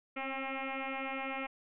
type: tone with frequency modulation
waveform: sine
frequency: 800 Hz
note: G5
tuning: 35 cents sharp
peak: -35 dBFS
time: 0.16-1.47 s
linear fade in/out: 10 ms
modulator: 268 Hz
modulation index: 6.7
effects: none